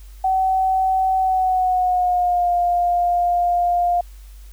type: tone with pitch glide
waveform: sine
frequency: 758 to 703.2 Hz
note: F#5 to F5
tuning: +42 to +12 cents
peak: -15 dBFS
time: 0.24-4.01 s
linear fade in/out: 5 ms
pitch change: -130 cents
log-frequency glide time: 1.18-2.52 s
effects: added 49 Hz sine -37 dBFS peak until 4.52 s + white hiss -53 dBFS RMS until 4.52 s